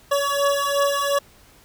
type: beating tone pair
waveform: 25% pulse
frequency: 563 / 565.8 Hz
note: C#5 / C#5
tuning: +27 / +35 cents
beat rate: 2.8 Hz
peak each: -18 dBFS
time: 0.11-1.19 s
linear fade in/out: 10 ms
effects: pink hiss -52 dBFS RMS until 1.64 s